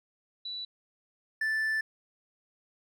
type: tone pair in turn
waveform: sine / triangle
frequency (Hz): 3951 / 1760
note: B7 / A6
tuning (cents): 0 / 0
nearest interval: octave + major second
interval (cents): 1400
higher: first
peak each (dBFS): -35 / -25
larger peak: second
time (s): 0.45-0.65 / 1.41-1.81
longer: second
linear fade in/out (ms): 5
effects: none

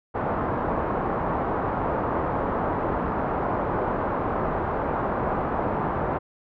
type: low-pass noise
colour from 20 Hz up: white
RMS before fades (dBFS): -26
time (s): 0.14-6.19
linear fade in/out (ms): 20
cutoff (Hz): 1100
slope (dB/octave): 24
effects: none

